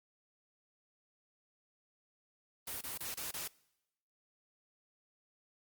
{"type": "noise bursts", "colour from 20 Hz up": "white", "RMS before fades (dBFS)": -41, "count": 5, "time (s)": [2.67, 3.478], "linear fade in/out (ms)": 5, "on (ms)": 140, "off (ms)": 27, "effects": ["noise-tail reverb RT60 0.9 s tail -23 dB re dry", "Opus 32 kbps"]}